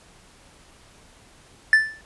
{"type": "tone with exponential decay", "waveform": "triangle", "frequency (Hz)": 1760, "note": "A6", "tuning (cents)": 0, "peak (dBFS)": -7, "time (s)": [1.73, 2.01], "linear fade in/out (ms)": 1, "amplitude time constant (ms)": 59, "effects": ["pink hiss -52 dBFS RMS until 2.05 s", "resampled to 24000 Hz"]}